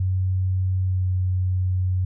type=tone with pitch glide; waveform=sine; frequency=93.3 to 92.18 Hz; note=F#2 to F#2; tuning=+15 to -6 cents; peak=-19 dBFS; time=0-2.05 s; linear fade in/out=5 ms; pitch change=-21 cents; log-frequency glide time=0.84-1.05 s; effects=none